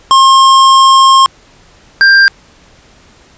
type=tone pair in turn; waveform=square; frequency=1069 / 1588.3 Hz; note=C6 / G6; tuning=+37 / +22 cents; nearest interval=perfect fifth; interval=685 cents; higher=second; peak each=-3 dBFS; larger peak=neither; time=0.11-1.26 / 2.01-2.28 s; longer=first; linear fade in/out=0 ms; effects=pink hiss -43 dBFS RMS until 3.37 s + resampled to 16000 Hz